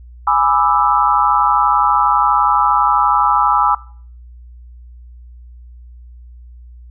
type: chord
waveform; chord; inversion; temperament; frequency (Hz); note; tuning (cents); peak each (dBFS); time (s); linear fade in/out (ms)
sine; E dominant seventh; first; equal with one note detuned; 830.6 / 987.8 / 1186.3 / 1318.5; G#5 / B5 / D6 / E6; 0 / 0 / +17 / 0; -16; 0.27-3.75; 5
effects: noise-tail reverb RT60 0.5 s tail -21 dB re dry + added 60 Hz sine -35 dBFS peak until 6.9 s